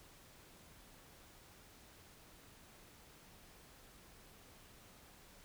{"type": "silence", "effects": ["pink hiss -61 dBFS RMS until 5.44 s"]}